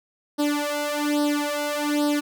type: tone with flanger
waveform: sawtooth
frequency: 293.7 Hz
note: D4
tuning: in tune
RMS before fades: -24 dBFS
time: 0.38-2.21 s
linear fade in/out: 20 ms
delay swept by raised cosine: 0.21 to 2.01 ms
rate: 1.2 Hz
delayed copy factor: +0.9
effects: none